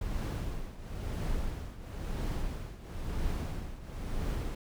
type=noise with tremolo; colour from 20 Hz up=brown; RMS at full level=-32 dBFS; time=0.01-4.55 s; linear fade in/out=5 ms; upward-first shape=triangle; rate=0.99 Hz; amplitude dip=80%; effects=none